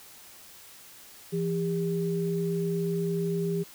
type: tone pair together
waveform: sine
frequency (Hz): 168.9 / 401.7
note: E3 / G4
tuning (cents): +42 / +42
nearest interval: octave + minor third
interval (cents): 1500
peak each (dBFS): -28 / -29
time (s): 1.32-3.64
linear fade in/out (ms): 20
effects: white hiss -50 dBFS RMS until 3.74 s